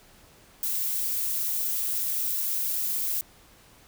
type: noise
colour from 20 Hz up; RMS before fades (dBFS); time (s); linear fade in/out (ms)
violet; -28; 0.63-3.21; 0
effects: pink hiss -55 dBFS RMS until 3.87 s